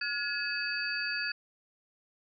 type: tone cluster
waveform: sine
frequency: 1428 / 1688 / 2570 / 4593 Hz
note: F6 / G#6 / E7 / D8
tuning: +38 / +28 / -45 / -39 cents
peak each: -37 / -35 / -37 / -36 dBFS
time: 0.01-1.32 s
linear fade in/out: 5 ms
effects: none